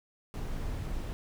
brown noise, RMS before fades -35 dBFS, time 0.34-1.13 s, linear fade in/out 0 ms, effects none

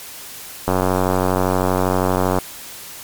click train, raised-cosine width 1 ms, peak -3 dBFS, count 159, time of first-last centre 0.68-2.386 s, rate 92.6 Hz, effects white hiss -35 dBFS RMS until 3.03 s + MP3 96 kbps

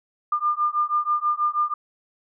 sine beating tone pair, 1200 / 1206.2 Hz, D6 / D6, +37 / +46 cents, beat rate 6.2 Hz, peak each -23 dBFS, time 0.32-1.74 s, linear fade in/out 5 ms, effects none

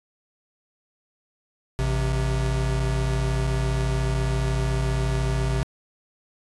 square tone pair together, 55 / 130.81 Hz, A1 / C3, 0 / 0 cents, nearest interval octave + minor third, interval 1500 cents, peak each -25 dBFS, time 1.79-5.63 s, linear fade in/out 0 ms, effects resampled to 24000 Hz

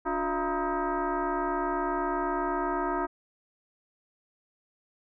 sine tone with frequency modulation, 290 Hz, D4, 22 cents flat, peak -26 dBFS, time 0.05-3.07 s, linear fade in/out 20 ms, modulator 324 Hz, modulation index 3.5, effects none

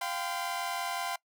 sawtooth chord, F suspended second, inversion none, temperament equal with one note detuned, 698.5 / 784 / 1022.6 Hz, F5 / G5 / C6, 0 / 0 / -40 cents, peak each -33 dBFS, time 0.01-1.16 s, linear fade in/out 5 ms, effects noise-tail reverb RT60 0.1 s tail -22 dB re dry

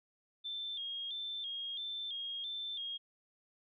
sine tone with vibrato, 3400 Hz, G#7, 40 cents sharp, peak -38 dBFS, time 0.44-2.98 s, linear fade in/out 20 ms, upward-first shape square, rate 1.5 Hz, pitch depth 73 cents each way, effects none

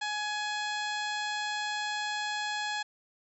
harmonic tone, 840 Hz, G#5, 19 cents sharp, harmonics 1 / 2 / 3 / 4 / 5 / 6 / 7 / 8 / 9, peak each -35 / -35 / -42 / -40 / -41 / -47 / -53 / -50 / -48 dBFS, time 0.01-2.83 s, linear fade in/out 10 ms, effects none

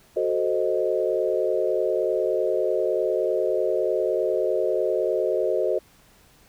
sine chord, F# diminished seventh, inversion none, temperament equal, 370 / 440 / 523.3 / 622.3 Hz, F#4 / A4 / C5 / Eb5, 0 / 0 / 0 / 0 cents, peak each -26 dBFS, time 0.16-5.79 s, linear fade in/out 10 ms, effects pink hiss -56 dBFS RMS until 6.48 s

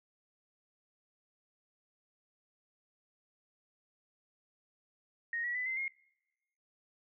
sine tone with pitch steps, 1864.7 / 1930.5 / 1998.5 / 2069 / 2142 Hz, A#6 / B6 / B6 / C7 / C7, 0 / -40 / +20 / -20 / +40 cents, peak -33 dBFS, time 5.33-5.88 s, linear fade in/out 2 ms, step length 110 ms, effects noise-tail reverb RT60 1.0 s tail -26 dB re dry

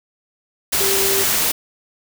sine tone in noise, 392 Hz, G4, in tune, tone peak -21 dBFS, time 0.8-1.24 s, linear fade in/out 10 ms, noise white, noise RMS -18 dBFS, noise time 0.72-1.52 s, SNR -6 dB, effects none

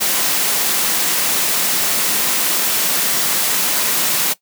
white high-pass noise, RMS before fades -17 dBFS, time 0-4.34 s, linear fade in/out 20 ms, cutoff 140 Hz, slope 48 dB/octave, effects noise-tail reverb RT60 0.1 s tail -18 dB re dry

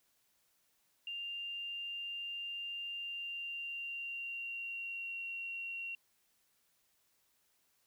sine tone with pitch glide, 2794 to 2744 Hz, F7 to F7, 0 to -31 cents, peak -39 dBFS, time 1.07-5.95 s, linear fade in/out 2 ms, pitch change -31 cents, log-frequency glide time 2.93-5.2 s, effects white hiss -75 dBFS RMS until 7.86 s

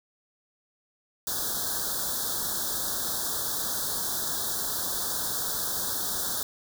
white band-stop noise, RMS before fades -30 dBFS, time 1.27-6.43 s, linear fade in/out 2 ms, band 1700 to 3400 Hz, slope 96 dB/octave, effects none

